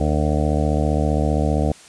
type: harmonic tone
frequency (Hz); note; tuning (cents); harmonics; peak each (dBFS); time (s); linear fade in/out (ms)
75.2; D2; +42; 1 / 2 / 3 / 4 / 6 / 7 / 8 / 9 / 10; -20 / -23 / -25 / -26 / -28 / -28 / -29 / -30 / -30; 0-1.72; 5
effects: white hiss -45 dBFS RMS until 1.88 s + resampled to 22050 Hz